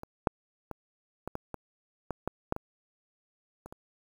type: clicks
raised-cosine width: 1 ms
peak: -26 / -9 / -23 / -21 / -20 / -22 / -18 / -16 / -13 / -21 / -30 / -30 dBFS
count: 12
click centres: 0.034 / 0.272 / 0.713 / 1.276 / 1.354 / 1.543 / 2.107 / 2.276 / 2.524 / 2.564 / 3.66 / 3.725 s
effects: 8-bit

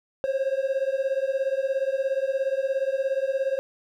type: beating tone pair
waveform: triangle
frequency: 529 / 546 Hz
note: C5 / C#5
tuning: +19 / -26 cents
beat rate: 17 Hz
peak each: -24 dBFS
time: 0.24-3.59 s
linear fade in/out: 0 ms
effects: none

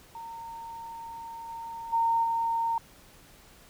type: tone with level steps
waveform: sine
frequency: 918 Hz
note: A#5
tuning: 27 cents flat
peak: -38 / -36 / -22 / -25 dBFS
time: 0.15-2.78 s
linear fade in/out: 2 ms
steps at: 1.48 / 1.92 / 2.23 s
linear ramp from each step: 20 ms
effects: pink hiss -55 dBFS RMS until 3.69 s

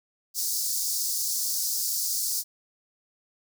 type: high-pass noise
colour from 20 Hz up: pink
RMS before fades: -28 dBFS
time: 0.34-2.44 s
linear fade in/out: 50 ms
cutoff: 4700 Hz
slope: 48 dB/octave
effects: none

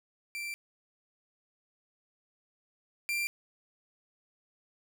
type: tone pair in turn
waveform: 40% pulse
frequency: 2349 / 2368 Hz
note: D7 / D7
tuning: 0 / +14 cents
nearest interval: unison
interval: 14 cents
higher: second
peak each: -35 / -29 dBFS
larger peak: second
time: 0.35-0.54 / 3.09-3.27 s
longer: first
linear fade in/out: 0 ms
effects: none

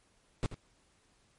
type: noise with echo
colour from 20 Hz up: brown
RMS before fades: -30 dBFS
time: 0.43-0.46 s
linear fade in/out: 0 ms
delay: 83 ms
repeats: 1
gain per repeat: -12 dB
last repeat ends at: 0.543 s
effects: pink hiss -69 dBFS RMS until 1.38 s + MP3 48 kbps

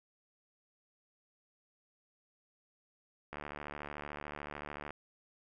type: click train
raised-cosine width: 0.5 ms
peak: -27 dBFS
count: 117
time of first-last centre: 3.33-4.906 s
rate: 73.6 Hz
effects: none

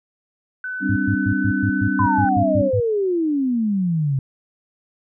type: tone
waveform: sine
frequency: 1506 Hz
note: F#6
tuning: 30 cents sharp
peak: -25 dBFS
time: 0.64-2.29 s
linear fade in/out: 2 ms
type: chord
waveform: sine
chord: G suspended fourth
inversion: none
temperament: equal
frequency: 196 / 261.6 / 293.7 Hz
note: G3 / C4 / D4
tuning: 0 / 0 / 0 cents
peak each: -23 dBFS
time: 0.8-2.71 s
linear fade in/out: 50 ms
type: tone bursts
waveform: sine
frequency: 103.9 Hz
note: G#2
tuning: 1 cent sharp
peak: -18 dBFS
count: 11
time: 0.89-2.804 s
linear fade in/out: 10 ms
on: 74 ms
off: 110 ms
type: exponential sweep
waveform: sine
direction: down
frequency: 1030 to 130.81 Hz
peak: -17 dBFS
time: 1.99-4.19 s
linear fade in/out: 2 ms
effects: none

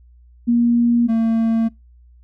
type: tone pair in turn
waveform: sine / triangle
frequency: 237 / 226.3 Hz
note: A#3 / A3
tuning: +29 / +49 cents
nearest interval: minor second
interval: 80 cents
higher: first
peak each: -12 dBFS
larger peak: neither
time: 0.47-1.08 / 1.08-1.69 s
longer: neither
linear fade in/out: 20 ms
effects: noise-tail reverb RT60 0.2 s tail -25 dB re dry + added 60 Hz sine -45 dBFS peak until 2.23 s

